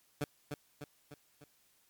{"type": "tone with echo", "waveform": "15% pulse", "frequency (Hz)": 145.8, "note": "D3", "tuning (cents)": -12, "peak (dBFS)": -26, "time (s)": [0.21, 0.24], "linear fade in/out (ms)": 2, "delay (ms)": 300, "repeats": 4, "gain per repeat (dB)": -5, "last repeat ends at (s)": 1.44, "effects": ["white hiss -70 dBFS RMS until 1.89 s", "MP3 96 kbps"]}